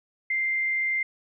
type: tone with frequency modulation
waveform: sine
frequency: 2093 Hz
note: C7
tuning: in tune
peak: -23 dBFS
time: 0.3-1.03 s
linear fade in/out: 5 ms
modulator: 71.5 Hz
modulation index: 0.27
effects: none